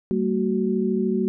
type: tone cluster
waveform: sine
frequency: 194.2 / 227.7 / 372 Hz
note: G3 / A#3 / F#4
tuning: -16 / -40 / +9 cents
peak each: -24 dBFS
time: 0.11-1.28 s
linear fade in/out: 0 ms
effects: none